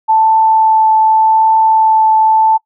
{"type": "tone with vibrato", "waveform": "sine", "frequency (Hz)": 880, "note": "A5", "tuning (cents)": 0, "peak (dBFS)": -6, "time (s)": [0.08, 2.58], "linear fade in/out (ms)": 20, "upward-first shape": "triangle", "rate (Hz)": 0.85, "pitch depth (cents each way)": 9, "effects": ["noise-tail reverb RT60 0.1 s tail -24 dB re dry"]}